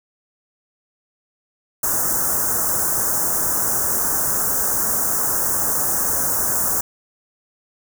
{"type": "band-stop noise", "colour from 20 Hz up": "white", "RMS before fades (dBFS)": -20, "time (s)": [1.83, 6.81], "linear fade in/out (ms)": 5, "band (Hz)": [1600, 6000], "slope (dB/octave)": 48, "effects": []}